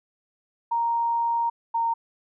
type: tone pair in turn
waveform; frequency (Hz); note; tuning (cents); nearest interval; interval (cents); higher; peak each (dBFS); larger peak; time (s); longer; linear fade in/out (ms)
sine; 932.3 / 922.1; A#5 / A#5; 0 / -19; unison; 19; first; -21; neither; 0.71-1.5 / 1.74-1.94; first; 10
effects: none